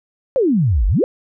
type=exponential two-way sweep; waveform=sine; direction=down then up; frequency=568 to 43.7 to 568 Hz; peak=-12 dBFS; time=0.36-1.04 s; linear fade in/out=0 ms; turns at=0.87 s; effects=none